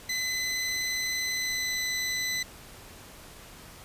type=tone with pitch glide; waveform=20% pulse; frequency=2021 to 2008 Hz; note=B6 to B6; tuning=+39 to +28 cents; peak=-23 dBFS; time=0.09-2.43 s; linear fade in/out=5 ms; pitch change=-11 cents; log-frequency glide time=1.34-1.8 s; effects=pink hiss -48 dBFS RMS until 3.84 s + resampled to 32000 Hz